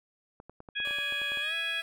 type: clicks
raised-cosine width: 1 ms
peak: -32 dBFS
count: 12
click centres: 0.401 / 0.496 / 0.604 / 0.688 / 0.802 / 0.874 / 0.909 / 0.986 / 1.124 / 1.217 / 1.319 / 1.373 s
type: harmonic tone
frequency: 830.6 Hz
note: G#5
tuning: in tune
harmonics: 2 / 3 / 4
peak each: -34 / -34 / -34 dBFS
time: 0.75-1.82 s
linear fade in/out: 20 ms
type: tone with pitch glide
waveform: 10% pulse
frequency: 580 to 662.4 Hz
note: D5 to E5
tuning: -22 to +8 cents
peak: -34 dBFS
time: 0.85-1.82 s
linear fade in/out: 0 ms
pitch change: +230 cents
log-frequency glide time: 1.4-1.54 s
effects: none